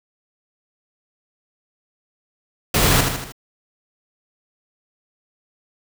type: noise with echo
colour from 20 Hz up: pink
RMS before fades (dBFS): -17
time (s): 2.74-3.01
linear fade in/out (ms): 5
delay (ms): 78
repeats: 4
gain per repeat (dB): -5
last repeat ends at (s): 3.322
effects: none